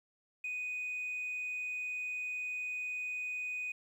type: tone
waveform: sine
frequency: 2489 Hz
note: D#7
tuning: in tune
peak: -34 dBFS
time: 0.44-3.72 s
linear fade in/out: 5 ms
effects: tanh soft clip ceiling -33 dBFS + 11-bit